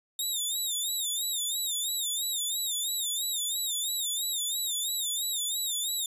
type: tone with vibrato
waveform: 15% pulse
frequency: 3679 Hz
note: A#7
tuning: 24 cents flat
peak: -22 dBFS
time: 0.19-6.06 s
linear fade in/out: 2 ms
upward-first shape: sine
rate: 3 Hz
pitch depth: 120 cents each way
effects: resampled to 32000 Hz